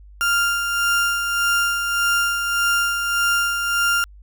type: tone with tremolo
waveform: 35% pulse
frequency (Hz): 1396.9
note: F6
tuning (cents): 0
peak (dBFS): -14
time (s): 0.21-4.04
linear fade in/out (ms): 0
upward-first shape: sine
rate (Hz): 1.7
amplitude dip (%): 45
effects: added 50 Hz sine -41 dBFS peak until 4.22 s